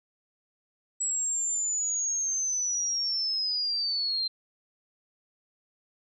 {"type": "linear sweep", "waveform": "sine", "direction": "down", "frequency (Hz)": [7790, 4123], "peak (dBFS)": -26, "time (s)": [1, 4.28], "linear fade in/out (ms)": 10, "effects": []}